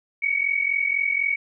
sine tone pair together, 2223 / 2267 Hz, C#7 / C#7, +4 / +38 cents, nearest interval unison, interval 34 cents, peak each -23 dBFS, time 0.22-1.36 s, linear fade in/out 10 ms, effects none

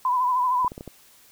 sine tone with vibrato, 1002 Hz, B5, 25 cents sharp, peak -19 dBFS, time 0.05-0.68 s, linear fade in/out 2 ms, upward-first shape triangle, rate 13 Hz, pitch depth 60 cents each way
clicks, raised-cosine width 2 ms, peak -23 dBFS, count 5, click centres 0.647 / 0.719 / 0.779 / 0.809 / 0.877 s
effects white hiss -54 dBFS RMS until 1.31 s

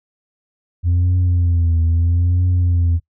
sine tone with vibrato, 86.2 Hz, F2, 22 cents flat, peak -10 dBFS, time 0.83-3 s, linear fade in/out 50 ms, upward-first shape triangle, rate 0.76 Hz, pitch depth 88 cents each way, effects noise-tail reverb RT60 0.1 s tail -22 dB re dry + tanh soft clip ceiling -11 dBFS

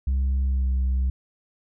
sine tone with pitch glide, 66.4 to 64.55 Hz, C2 to C2, +26 to -23 cents, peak -17 dBFS, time 0.07-1.1 s, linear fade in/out 5 ms, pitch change -49 cents, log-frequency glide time 0.43-0.71 s, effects tanh soft clip ceiling -19 dBFS

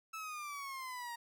30% pulse exponential sweep, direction down, 1318.5 to 932.3 Hz, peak -39 dBFS, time 0.13-1.16 s, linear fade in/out 10 ms, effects none

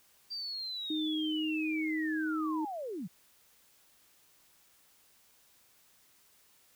sine linear sweep, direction down, 4717 to 146.9 Hz, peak -36 dBFS, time 0.3-3.08 s, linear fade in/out 20 ms
sine tone with pitch glide, 310.5 to 313.6 Hz, D#4 to D#4, -3 to +14 cents, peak -31 dBFS, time 0.9-2.65 s, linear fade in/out 5 ms, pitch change +17 cents, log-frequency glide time 1.33-1.72 s
effects white hiss -65 dBFS RMS until 6.75 s

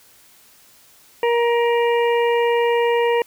harmonic tone, 471.5 Hz, A#4, 20 cents sharp, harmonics 1 / 2 / 4 / 5 / 6, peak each -16 / -22 / -28 / -30 / -32 dBFS, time 1.23-3.22 s, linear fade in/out 2 ms, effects white hiss -51 dBFS RMS until 3.26 s

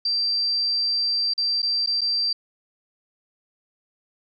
sine tone with dropouts, 4699 Hz, D8, in tune, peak -20 dBFS, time 0.05-2.33 s, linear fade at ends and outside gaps 5 ms, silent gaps 1.337-1.378 / 1.62-1.628 / 1.862-1.872 / 2.009-2.015 s, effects none

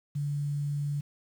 sine tone with quantisation, 144.6 Hz, D3, 27 cents flat, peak -28 dBFS, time 0.15-1.01 s, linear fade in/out 10 ms, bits 9, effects none

